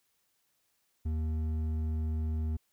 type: tone with hard clipping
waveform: sine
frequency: 78.7 Hz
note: D#2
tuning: 20 cents sharp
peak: -31 dBFS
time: 1.05-2.57 s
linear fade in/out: 10 ms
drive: 7 dB
effects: white hiss -75 dBFS RMS until 2.72 s